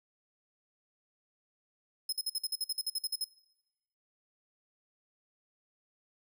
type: tone bursts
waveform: sawtooth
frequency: 5140 Hz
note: E8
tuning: 45 cents flat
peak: -28 dBFS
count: 14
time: 2.09-3.244 s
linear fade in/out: 5 ms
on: 36 ms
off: 50 ms
effects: noise-tail reverb RT60 1.0 s tail -23 dB re dry